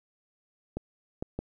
clicks, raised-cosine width 2 ms, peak -19 dBFS, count 3, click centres 0.77 / 1.225 / 1.39 s, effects 10-bit

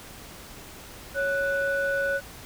sine tone pair together, 554.4 / 1481 Hz, C#5 / F#6, 0 / +1 cents, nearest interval octave + perfect fourth, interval 1701 cents, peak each -25 dBFS, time 1.14-2.21 s, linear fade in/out 50 ms, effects tanh soft clip ceiling -18 dBFS + pink hiss -44 dBFS RMS until 2.45 s

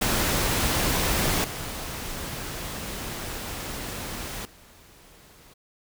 pink noise with level steps, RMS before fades -24 / -34 / -52 dBFS, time 0.01-5.54 s, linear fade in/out 10 ms, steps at 1.44 / 4.45 s, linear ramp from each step 2 ms, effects none

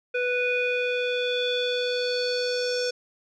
square tone with low-pass filter sweep, 493.9 Hz, B4, in tune, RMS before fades -26 dBFS, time 0.14-2.91 s, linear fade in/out 10 ms, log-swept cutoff 2200 to 5600 Hz, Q 5.3, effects none

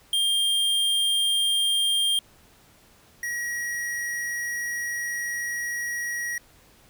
square tone pair in turn, 3200 / 1906.3 Hz, G7 / A#6, +35 / +38 cents, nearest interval major sixth, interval 897 cents, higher first, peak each -21 / -28 dBFS, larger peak first, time 0.13-2.19 / 3.23-6.38 s, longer second, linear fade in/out 2 ms, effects pink hiss -56 dBFS RMS until 6.89 s

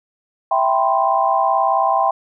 sine chord, C major seventh, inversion first, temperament equal, 659.3 / 784 / 987.8 / 1046.5 Hz, E5 / G5 / B5 / C6, 0 / 0 / 0 / 0 cents, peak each -20 / -17 / -22 / -19 dBFS, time 0.51-2.11 s, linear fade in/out 5 ms, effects none

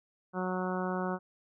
harmonic tone, 183.9 Hz, F#3, 10 cents flat, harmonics 1 / 2 / 3 / 4 / 5 / 6 / 7 / 8, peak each -34 / -37 / -39 / -40 / -41 / -42 / -42 / -43 dBFS, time 0.33-1.19 s, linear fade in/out 50 ms, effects none

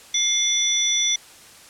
sine tone cluster, 2116 / 3479 / 5880 Hz, C7 / A7 / F#8, +19 / -20 / -12 cents, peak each -28 / -21 / -21 dBFS, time 0.14-1.16 s, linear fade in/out 5 ms, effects white hiss -46 dBFS RMS until 1.69 s + low-pass 10000 Hz 12 dB/octave

